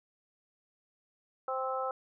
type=harmonic tone; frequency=261.6 Hz; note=C4; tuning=in tune; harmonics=2 / 3 / 4 / 5; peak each=-35 / -37 / -41 / -36 dBFS; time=1.48-1.91 s; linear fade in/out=2 ms; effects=none